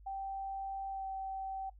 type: tone with pitch glide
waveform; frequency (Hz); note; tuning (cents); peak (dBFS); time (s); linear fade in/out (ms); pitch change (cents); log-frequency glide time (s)
sine; 779 to 770.9; G5 to G5; -11 to -29; -37; 0.06-1.7; 10; -18; 0.9-1.06
effects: noise-tail reverb RT60 0.1 s tail -18 dB re dry + added 50 Hz sine -54 dBFS peak until 1.79 s